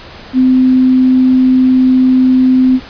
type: tone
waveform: sine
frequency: 257.2 Hz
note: C4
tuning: 30 cents flat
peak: -5 dBFS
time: 0.33-2.8 s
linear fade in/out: 50 ms
effects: pink hiss -32 dBFS RMS until 2.89 s + resampled to 11025 Hz